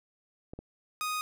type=clicks; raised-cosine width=2 ms; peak=-28 dBFS; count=2; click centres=0.535 / 0.59 s
type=tone; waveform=sawtooth; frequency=1244.5 Hz; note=D#6; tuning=in tune; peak=-27 dBFS; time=1.01-1.21 s; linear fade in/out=0 ms
effects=none